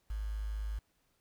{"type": "tone with quantisation", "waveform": "sine", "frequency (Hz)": 52.6, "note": "G#1", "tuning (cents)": 23, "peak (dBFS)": -34, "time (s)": [0.1, 0.79], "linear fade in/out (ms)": 5, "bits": 9, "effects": ["pink hiss -75 dBFS RMS until 1.2 s"]}